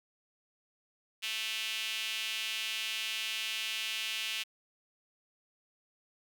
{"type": "tone with high-pass filter", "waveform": "sawtooth", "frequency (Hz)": 220, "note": "A3", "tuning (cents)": 0, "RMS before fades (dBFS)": -36, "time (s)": [1.22, 4.44], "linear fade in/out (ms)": 20, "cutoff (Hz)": 2800, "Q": 3.7, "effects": []}